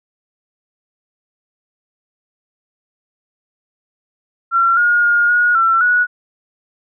sine tone with pitch steps, 1364 / 1431 / 1422 / 1445 / 1347 / 1464 Hz, F6 / F6 / F6 / F#6 / E6 / F#6, -41 / +42 / +31 / -41 / +37 / -19 cents, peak -10 dBFS, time 4.51-6.07 s, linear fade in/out 50 ms, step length 260 ms, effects none

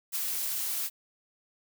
blue noise with ADSR envelope, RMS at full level -29 dBFS, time 0.12-0.9 s, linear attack 36 ms, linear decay 7 ms, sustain -3 dB, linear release 42 ms, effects none

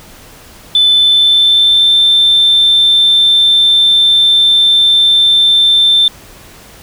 sine tone with pitch glide, 3513 to 3560 Hz, A7 to A7, -3 to +20 cents, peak -4 dBFS, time 0.75-6.08 s, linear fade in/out 2 ms, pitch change +23 cents, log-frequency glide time 0.86-1.92 s, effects tanh soft clip ceiling -1 dBFS + pink hiss -37 dBFS RMS until 6.82 s

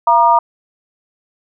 sine tone with amplitude modulation, 945 Hz, A#5, 23 cents sharp, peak -3 dBFS, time 0.07-0.39 s, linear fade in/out 5 ms, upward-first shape sine, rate 263 Hz, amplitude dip 95%, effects none

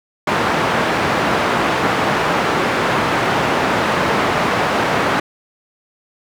white band-pass noise, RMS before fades -17 dBFS, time 0.27-5.2 s, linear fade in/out 5 ms, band 110 to 1400 Hz, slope 12 dB/octave, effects none

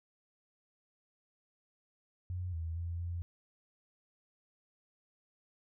sine tone with pitch steps, 90.3 / 81.9 / 85.2 / 86.3 Hz, F#2 / E2 / F2 / F2, -42 / -11 / -42 / -20 cents, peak -35 dBFS, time 2.3-3.22 s, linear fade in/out 0 ms, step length 230 ms, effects none

